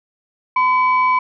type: tone pair together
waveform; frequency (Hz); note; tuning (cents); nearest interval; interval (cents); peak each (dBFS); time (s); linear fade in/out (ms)
sine; 1014.3 / 2277; B5 / C#7; +46 / +46; octave + major second; 1400; -12 / -20; 0.56-1.19; 5
effects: tanh soft clip ceiling -6 dBFS